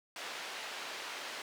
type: band-pass noise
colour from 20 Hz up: white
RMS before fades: -43 dBFS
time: 0.16-1.42 s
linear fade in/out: 2 ms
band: 410 to 3500 Hz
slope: 12 dB/octave
effects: none